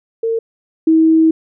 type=tone pair in turn; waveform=sine; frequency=454.3 / 321.2 Hz; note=A#4 / E4; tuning=-45 / -45 cents; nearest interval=tritone; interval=600 cents; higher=first; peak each=-14 / -7 dBFS; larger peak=second; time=0.23-0.39 / 0.87-1.31 s; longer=second; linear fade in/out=5 ms; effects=none